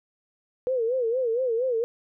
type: tone with vibrato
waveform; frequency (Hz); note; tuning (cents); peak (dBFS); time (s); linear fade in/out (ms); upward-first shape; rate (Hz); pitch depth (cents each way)
sine; 484.8; B4; -32; -22; 0.67-1.84; 0; sine; 4.3; 140
effects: none